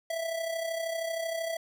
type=tone with amplitude modulation; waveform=square; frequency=659.3 Hz; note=E5; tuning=in tune; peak=-29 dBFS; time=0.1-1.57 s; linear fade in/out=5 ms; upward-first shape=sine; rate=32.9 Hz; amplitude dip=55%; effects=none